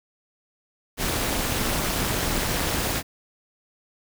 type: noise with amplitude modulation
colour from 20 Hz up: pink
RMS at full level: -22 dBFS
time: 0.97-3.03 s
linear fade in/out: 50 ms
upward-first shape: sine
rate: 221 Hz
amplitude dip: 75%
effects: none